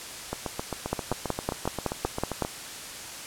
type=two click trains; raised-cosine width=1 ms; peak=-11 / -15 dBFS; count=9 / 17; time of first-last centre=0.93-2.423 / 0.33-2.449 s; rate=5.36 / 7.55 Hz; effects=white hiss -39 dBFS RMS until 3.26 s + low-pass 10000 Hz 12 dB/octave